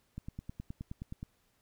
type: click train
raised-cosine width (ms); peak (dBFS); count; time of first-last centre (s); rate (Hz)
5; -28; 11; 0.18-1.229; 9.53
effects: pink hiss -73 dBFS RMS until 1.61 s

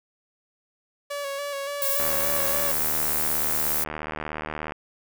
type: tone with vibrato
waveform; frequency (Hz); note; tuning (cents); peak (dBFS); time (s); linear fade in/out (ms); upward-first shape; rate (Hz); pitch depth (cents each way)
sawtooth; 564; C#5; +30; -25; 1.1-2.72; 10; square; 3.5; 27
type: noise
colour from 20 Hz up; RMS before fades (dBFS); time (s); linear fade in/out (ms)
violet; -25; 1.82-3.84; 0
type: click train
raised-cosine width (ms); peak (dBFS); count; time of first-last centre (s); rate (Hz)
0.5; -16; 210; 2-4.721; 76.8
effects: none

